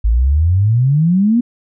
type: exponential sweep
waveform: sine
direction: up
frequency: 51.91 to 246.9 Hz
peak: -9 dBFS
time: 0.04-1.41 s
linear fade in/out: 10 ms
effects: none